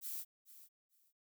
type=noise with echo; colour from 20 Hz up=violet; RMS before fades=-43 dBFS; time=0.01-0.25 s; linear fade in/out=50 ms; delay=440 ms; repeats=2; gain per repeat=-15 dB; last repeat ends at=1.13 s; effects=none